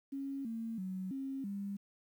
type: tone with pitch steps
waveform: sine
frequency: 274.5 / 226.8 / 187.3 / 269.8 / 199.7 Hz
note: C#4 / A#3 / F#3 / C#4 / G3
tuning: -17 / -47 / +21 / -47 / +32 cents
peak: -37 dBFS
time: 0.12-1.77 s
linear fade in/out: 10 ms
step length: 330 ms
effects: 11-bit